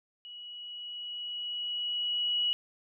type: tone with level ramp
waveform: sine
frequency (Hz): 2923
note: F#7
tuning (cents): -22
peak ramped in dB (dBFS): -43 to -25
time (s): 0.25-2.53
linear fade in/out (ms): 0
effects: none